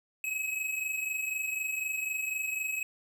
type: tone pair together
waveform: square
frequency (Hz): 2537 / 2561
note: D#7 / D#7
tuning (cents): +33 / +49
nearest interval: unison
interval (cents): 16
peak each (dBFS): -38 / -33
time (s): 0.24-2.83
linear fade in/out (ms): 2
effects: none